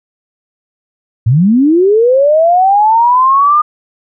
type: linear sweep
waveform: sine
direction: up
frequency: 102.8 to 1222 Hz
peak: -5 dBFS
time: 1.26-3.62 s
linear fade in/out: 10 ms
effects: none